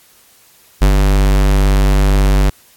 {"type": "tone with ADSR envelope", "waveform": "square", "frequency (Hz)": 49, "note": "G1", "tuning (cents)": 0, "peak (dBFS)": -6, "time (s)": [0.81, 2.5], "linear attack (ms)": 15, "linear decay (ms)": 86, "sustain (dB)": -3, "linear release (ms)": 8, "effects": ["white hiss -48 dBFS RMS until 2.76 s", "AAC 64 kbps"]}